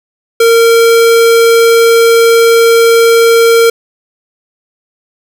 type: tone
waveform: square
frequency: 460.7 Hz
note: A#4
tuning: 20 cents flat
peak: -4 dBFS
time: 0.4-3.7 s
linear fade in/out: 5 ms
effects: none